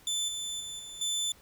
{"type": "tone with level steps", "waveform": "25% pulse", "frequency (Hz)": 3520, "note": "A7", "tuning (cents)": 0, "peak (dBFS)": [-25, -30, -34, -38, -25], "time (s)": [0.07, 1.32], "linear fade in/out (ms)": 2, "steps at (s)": [0.28, 0.6, 0.79, 1.01], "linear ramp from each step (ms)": 5, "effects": ["pink hiss -58 dBFS RMS until 1.41 s"]}